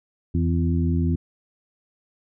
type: harmonic tone with a mistuned harmonic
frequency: 85.2 Hz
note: F2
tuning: 42 cents flat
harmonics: 1 / 2 / 3 / 4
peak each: -21 / -24 / -26 / -32 dBFS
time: 0.34-1.16 s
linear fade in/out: 10 ms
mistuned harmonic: 2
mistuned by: -49 cents
effects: none